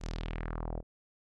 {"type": "tone with low-pass filter sweep", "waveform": "sawtooth", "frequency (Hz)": 40.52, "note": "E1", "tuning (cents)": -29, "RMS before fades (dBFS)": -37, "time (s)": [0, 0.83], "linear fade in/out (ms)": 50, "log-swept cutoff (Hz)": [7200, 540], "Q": 2.3, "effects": []}